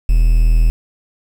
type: tone with quantisation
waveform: triangle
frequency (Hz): 40.38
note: E1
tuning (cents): -35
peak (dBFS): -6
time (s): 0.09-0.7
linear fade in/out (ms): 0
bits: 6
effects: none